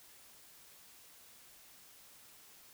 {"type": "silence", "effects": ["white hiss -59 dBFS RMS until 2.73 s"]}